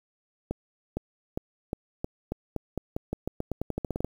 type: accelerating click train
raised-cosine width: 2 ms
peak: -16 dBFS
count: 21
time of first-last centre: 0.51-4.046 s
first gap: 460 ms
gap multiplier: 0.88
effects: 8-bit